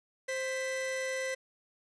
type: tone pair together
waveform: 45% pulse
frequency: 524.2 / 1987 Hz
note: C5 / B6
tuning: +3 / +10 cents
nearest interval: octave + major seventh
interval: 2307 cents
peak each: -34 / -37 dBFS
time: 0.28-1.35 s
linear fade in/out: 10 ms
effects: resampled to 22050 Hz + 11-bit